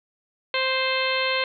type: harmonic tone with a mistuned harmonic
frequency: 523.3 Hz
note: C5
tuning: in tune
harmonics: 1 / 2 / 3 / 4 / 5 / 6 / 7 / 8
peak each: -27 / -29 / -31 / -28 / -29 / -31 / -34 / -31 dBFS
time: 0.54-1.44 s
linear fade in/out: 2 ms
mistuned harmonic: 7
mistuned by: -21 cents
effects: none